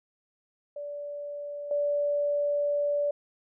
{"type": "tone with level steps", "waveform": "sine", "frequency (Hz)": 580, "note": "D5", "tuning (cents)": -22, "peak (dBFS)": [-34, -24], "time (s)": [0.76, 3.11], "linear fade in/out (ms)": 5, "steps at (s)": 1.71, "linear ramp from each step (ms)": 2, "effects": []}